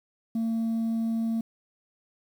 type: tone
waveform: sine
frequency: 226.6 Hz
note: A#3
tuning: 49 cents flat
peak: -22 dBFS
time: 0.35-1.41 s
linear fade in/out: 5 ms
effects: tanh soft clip ceiling -24 dBFS + 9-bit